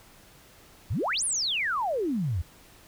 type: exponential two-way sweep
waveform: sine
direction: up then down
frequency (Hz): 75.2 to 10548 to 75.2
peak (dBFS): -25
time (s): 0.9-2.42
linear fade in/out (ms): 10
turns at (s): 1.24
effects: pink hiss -54 dBFS RMS until 2.87 s